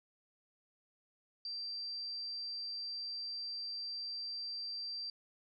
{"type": "tone", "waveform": "sine", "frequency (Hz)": 4699, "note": "D8", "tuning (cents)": 0, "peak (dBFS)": -39, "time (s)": [1.45, 5.1], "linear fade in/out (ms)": 2, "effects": []}